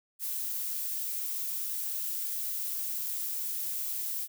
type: noise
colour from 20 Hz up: violet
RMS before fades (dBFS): -34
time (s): 0.19-4.28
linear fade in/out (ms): 50
effects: none